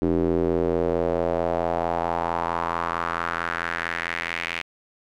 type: tone with band-pass filter sweep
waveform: square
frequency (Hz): 42.24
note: E1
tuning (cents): +43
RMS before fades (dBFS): -25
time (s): 0.02-4.62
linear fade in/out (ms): 0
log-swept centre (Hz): 330 to 2400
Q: 2.8
effects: none